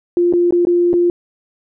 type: tone with dropouts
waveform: sine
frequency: 349.2 Hz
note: F4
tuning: in tune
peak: -10 dBFS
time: 0.17-1.1 s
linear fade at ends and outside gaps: 1 ms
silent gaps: 0.326-0.336 / 0.508-0.524 / 0.651-0.67 / 0.931-0.938 s
effects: none